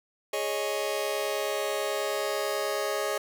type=chord; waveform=sawtooth; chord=Ab suspended fourth; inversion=none; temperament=just; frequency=415.3 / 553.7 / 623 Hz; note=Ab4 / Db5 / Eb5; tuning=0 / -2 / +2 cents; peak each=-28 dBFS; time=0.33-3.18 s; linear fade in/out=5 ms; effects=none